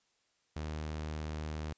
sawtooth tone, 77 Hz, D#2, 17 cents flat, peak -33 dBFS, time 0.56-1.73 s, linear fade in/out 5 ms, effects white hiss -75 dBFS RMS until 1.77 s + resampled to 16000 Hz

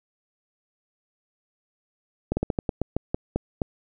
slowing click train, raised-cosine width 2 ms, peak -10 dBFS, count 11, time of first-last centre 2.32-3.618 s, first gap 50 ms, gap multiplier 1.2, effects none

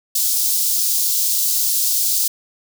white high-pass noise, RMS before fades -18 dBFS, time 0.15-2.28 s, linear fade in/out 5 ms, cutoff 4300 Hz, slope 24 dB/octave, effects none

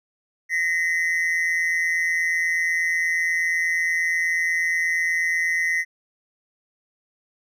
triangle tone pair together, 1864.7 / 2033 Hz, A#6 / B6, 0 / +50 cents, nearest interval minor second, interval 150 cents, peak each -21 dBFS, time 0.49-5.85 s, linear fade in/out 50 ms, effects none

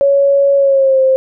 sine tone with pitch glide, 558 to 526.7 Hz, C#5 to C5, +11 to +11 cents, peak -7 dBFS, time 0.01-1.16 s, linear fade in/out 0 ms, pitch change -100 cents, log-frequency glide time 0.56-1.01 s, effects none

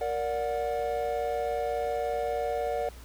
triangle chord, Bb augmented, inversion none, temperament just, 466.2 / 582.7 / 728.4 Hz, Bb4 / D5 / F#5, 0 / -14 / -27 cents, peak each -30 dBFS, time 0.01-2.89 s, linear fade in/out 2 ms, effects added 60 Hz sine -45 dBFS peak until 3.04 s + pink hiss -52 dBFS RMS until 3.04 s

